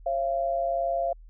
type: tone pair together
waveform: sine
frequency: 540.8 / 683 Hz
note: C#5 / F5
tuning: -43 / -39 cents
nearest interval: major third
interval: 404 cents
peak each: -30 / -25 dBFS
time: 0.06-1.13 s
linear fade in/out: 5 ms
effects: added 40 Hz sine -45 dBFS peak until 1.29 s